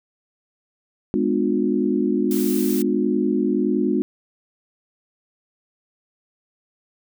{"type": "chord", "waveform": "sine", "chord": "G# diminished seventh", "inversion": "none", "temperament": "just", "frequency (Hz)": [207.7, 249.2, 299, 358.8], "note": ["G#3", "B3", "D4", "F4"], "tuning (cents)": [0, 16, 31, 47], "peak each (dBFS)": -23, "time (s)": [1.14, 4.02], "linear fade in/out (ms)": 0}
{"type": "noise", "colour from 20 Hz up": "blue", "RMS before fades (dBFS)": -31, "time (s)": [2.31, 2.82], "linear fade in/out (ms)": 0}
{"effects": []}